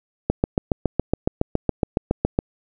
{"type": "click train", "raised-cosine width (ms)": 2, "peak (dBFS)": -4, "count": 16, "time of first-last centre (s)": [0.3, 2.389], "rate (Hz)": 7.18, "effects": []}